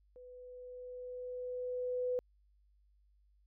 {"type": "tone with level ramp", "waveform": "sine", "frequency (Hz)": 498.8, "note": "B4", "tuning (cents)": 17, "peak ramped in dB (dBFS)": [-51, -31], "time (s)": [0.16, 2.19], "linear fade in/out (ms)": 0, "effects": ["added 50 Hz sine -66 dBFS peak until 3.46 s"]}